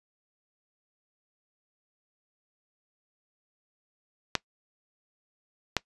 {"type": "clicks", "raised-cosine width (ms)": 0.2, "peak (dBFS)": -6, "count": 2, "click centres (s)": [4.353, 5.767], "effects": ["noise-tail reverb RT60 0.1 s tail -22 dB re dry", "resampled to 24000 Hz"]}